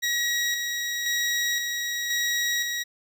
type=tone with tremolo; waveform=20% pulse; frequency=1909 Hz; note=A#6; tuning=41 cents sharp; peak=-18 dBFS; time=0.02-2.84 s; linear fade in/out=20 ms; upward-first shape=square; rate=0.96 Hz; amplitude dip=35%; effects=none